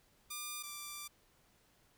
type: tone pair in turn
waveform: 5% pulse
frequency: 1200 / 1178 Hz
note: D6 / D6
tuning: +37 / +5 cents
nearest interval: unison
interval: 32 cents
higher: first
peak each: -29 / -32 dBFS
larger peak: first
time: 0.3-0.63 / 0.63-1.08 s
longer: second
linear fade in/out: 10 ms
effects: pink hiss -70 dBFS RMS until 1.97 s